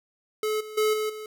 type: tone with level steps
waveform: square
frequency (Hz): 430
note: A4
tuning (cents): -40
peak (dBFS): -25 / -38 / -21 / -26 / -36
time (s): 0.43-1.26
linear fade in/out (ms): 2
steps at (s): 0.6 / 0.77 / 0.93 / 1.09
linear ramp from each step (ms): 10
effects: none